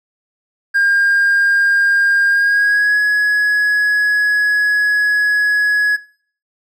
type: tone with pitch glide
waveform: triangle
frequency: 1609 to 1680.2 Hz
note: G6 to G#6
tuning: +45 to +20 cents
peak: -8 dBFS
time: 0.74-5.97 s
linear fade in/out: 20 ms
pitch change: +75 cents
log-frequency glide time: 2.29-2.98 s
effects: noise-tail reverb RT60 0.5 s tail -20 dB re dry + tanh soft clip ceiling -5 dBFS